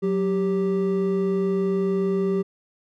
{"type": "tone pair together", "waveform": "triangle", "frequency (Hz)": [185, 392], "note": ["F#3", "G4"], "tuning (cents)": [0, 0], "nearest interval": "octave + minor second", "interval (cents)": 1300, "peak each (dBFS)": [-22, -20], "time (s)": [0.02, 2.43], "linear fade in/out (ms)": 20, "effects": []}